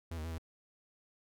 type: tone with pitch steps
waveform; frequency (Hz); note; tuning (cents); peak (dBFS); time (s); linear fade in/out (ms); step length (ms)
45% pulse; 83.4 / 78 / 82.7 / 80.8; E2 / D#2 / E2 / E2; +21 / +5 / +6 / -34; -38; 0.11-0.382; 5; 68
effects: none